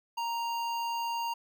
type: tone with notch filter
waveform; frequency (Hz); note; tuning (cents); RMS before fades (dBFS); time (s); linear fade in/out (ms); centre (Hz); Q
square; 932.3; A#5; 0; -33; 0.17-1.34; 10; 9600; 0.99
effects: none